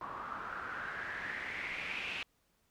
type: noise with low-pass filter sweep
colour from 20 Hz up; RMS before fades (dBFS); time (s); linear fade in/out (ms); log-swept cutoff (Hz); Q
white; -41; 0.01-2.23; 2; 1100 to 2700; 5.5
effects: pink hiss -75 dBFS RMS until 2.7 s